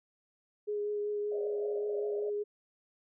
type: tone with vibrato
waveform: sine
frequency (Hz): 415.3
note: G#4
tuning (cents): 0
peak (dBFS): -31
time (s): 0.67-2.44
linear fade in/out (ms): 20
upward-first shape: triangle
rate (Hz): 5.2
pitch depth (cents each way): 15
type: band-pass noise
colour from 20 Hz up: white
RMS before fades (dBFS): -43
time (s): 1.31-2.3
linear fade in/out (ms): 10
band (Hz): 510 to 650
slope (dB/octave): 96
effects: none

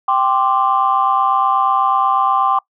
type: chord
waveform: sine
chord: G suspended fourth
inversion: none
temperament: equal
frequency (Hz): 784 / 1046.5 / 1174.7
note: G5 / C6 / D6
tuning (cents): 0 / 0 / 0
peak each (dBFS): -16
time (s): 0.08-2.59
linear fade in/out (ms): 5
effects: noise-tail reverb RT60 0.1 s tail -23 dB re dry + tanh soft clip ceiling -3 dBFS

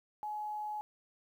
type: tone with quantisation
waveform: sine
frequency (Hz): 845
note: G#5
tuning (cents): +30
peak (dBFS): -36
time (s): 0.23-0.81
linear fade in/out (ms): 0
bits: 11
effects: none

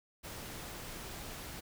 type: noise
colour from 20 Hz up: pink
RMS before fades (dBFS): -45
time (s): 0.23-1.61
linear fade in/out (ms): 20
effects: none

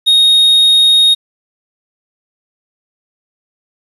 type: tone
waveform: triangle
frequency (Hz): 3729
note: A#7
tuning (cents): 0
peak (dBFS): -4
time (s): 0.06-1.15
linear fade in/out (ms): 20
effects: resampled to 32000 Hz + 7-bit

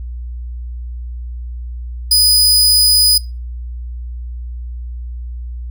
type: tone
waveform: sawtooth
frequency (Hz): 4978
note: D#8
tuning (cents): 0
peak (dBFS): -5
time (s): 2.11-3.18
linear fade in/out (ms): 5
effects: noise-tail reverb RT60 0.3 s tail -24 dB re dry + added 60 Hz sine -23 dBFS peak until 5.7 s

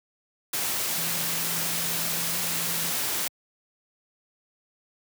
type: tone in noise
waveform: sine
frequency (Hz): 167.5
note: E3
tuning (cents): +28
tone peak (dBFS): -39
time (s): 0.96-2.9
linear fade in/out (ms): 5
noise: white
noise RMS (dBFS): -28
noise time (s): 0.53-3.28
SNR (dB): -14
effects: high-pass 100 Hz 12 dB/octave

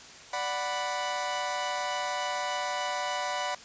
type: chord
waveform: sawtooth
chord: B minor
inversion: first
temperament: equal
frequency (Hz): 587.3 / 740 / 987.8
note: D5 / F#5 / B5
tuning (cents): 0 / 0 / 0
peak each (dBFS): -32 / -30 / -29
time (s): 0.33-3.55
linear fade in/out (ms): 5
effects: white hiss -48 dBFS RMS until 3.64 s + resampled to 16000 Hz

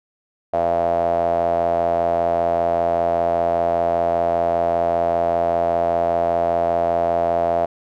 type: tone with band-pass filter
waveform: sawtooth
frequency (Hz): 85.1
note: F2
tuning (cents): -44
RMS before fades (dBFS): -19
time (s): 0.53-7.66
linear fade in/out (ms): 10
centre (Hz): 660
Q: 9.6
effects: none

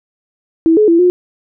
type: tone with pitch steps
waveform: sine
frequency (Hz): 326.5 / 425.9 / 335.8 / 358.8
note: E4 / G#4 / E4 / F4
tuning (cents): -17 / +44 / +32 / +47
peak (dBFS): -6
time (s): 0.66-1.1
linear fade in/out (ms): 0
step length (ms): 110
effects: none

